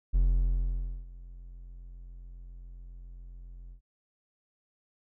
triangle tone with ADSR envelope, 43.65 Hz, F1, in tune, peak -18 dBFS, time 0.13-3.81 s, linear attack 22 ms, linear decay 900 ms, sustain -23 dB, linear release 94 ms, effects none

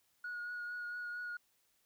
sine tone with vibrato, 1448 Hz, F#6, 38 cents flat, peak -38 dBFS, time 0.24-1.37 s, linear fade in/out 5 ms, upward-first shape triangle, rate 4.4 Hz, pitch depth 20 cents each way, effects tanh soft clip ceiling -37 dBFS + white hiss -75 dBFS RMS until 1.85 s

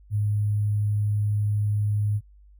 sine tone with sample-and-hold, 104.2 Hz, G#2, 6 cents sharp, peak -21 dBFS, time 0.1-2.21 s, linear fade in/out 50 ms, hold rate 11025 Hz, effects noise-tail reverb RT60 0.1 s tail -24 dB re dry + added 50 Hz sine -49 dBFS peak until 2.59 s

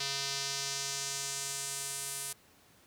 square tone with band-pass filter sweep, 138.59 Hz, C#3, in tune, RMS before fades -37 dBFS, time 0-2.33 s, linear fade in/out 5 ms, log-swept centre 4700 to 9900 Hz, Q 1.8, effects pink hiss -62 dBFS RMS until 2.86 s + high-pass 80 Hz 12 dB/octave

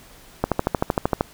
click train, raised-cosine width 1 ms, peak -4 dBFS, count 11, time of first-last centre 0.44-1.209 s, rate 13 Hz, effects pink hiss -48 dBFS RMS until 1.33 s

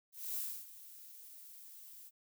violet noise with ADSR envelope, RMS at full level -38 dBFS, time 0.12-2.11 s, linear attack 240 ms, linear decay 290 ms, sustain -16 dB, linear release 39 ms, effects none

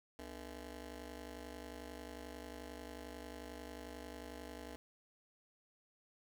15% pulse ring-modulated tone, 182.8 Hz, F#3, 21 cents flat, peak -38 dBFS, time 0.19-4.76 s, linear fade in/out 0 ms, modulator 117 Hz, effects 13-bit

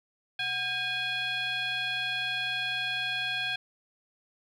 sine tone with frequency modulation, 2476 Hz, D#7, 9 cents flat, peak -27 dBFS, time 0.39-3.56 s, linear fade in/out 5 ms, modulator 868 Hz, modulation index 1.5, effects tanh soft clip ceiling -25 dBFS + 11-bit

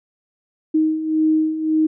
sine beating tone pair, 312.1 / 313.9 Hz, D#4 / D#4, +5 / +15 cents, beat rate 1.8 Hz, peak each -22 / -16 dBFS, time 0.74-1.87 s, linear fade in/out 10 ms, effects none

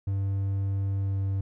triangle tone with pitch glide, 98 to 97.38 Hz, G2 to G2, 0 to -11 cents, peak -23 dBFS, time 0.07-1.41 s, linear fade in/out 5 ms, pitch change -11 cents, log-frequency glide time 1-1.19 s, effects none

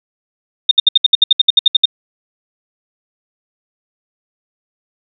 sine tone bursts, 3662 Hz, A#7, 32 cents flat, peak -3 dBFS, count 14, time 0.69-1.856 s, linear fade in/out 5 ms, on 22 ms, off 66 ms, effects none

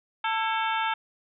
harmonic tone with a mistuned harmonic, 445 Hz, A4, 20 cents sharp, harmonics 2 / 3 / 4 / 5 / 6 / 7 / 8, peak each -27 / -31 / -33 / -35 / -37 / -38 / -39 dBFS, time 0.24-0.94 s, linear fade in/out 5 ms, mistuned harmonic 4, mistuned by -140 cents, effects none

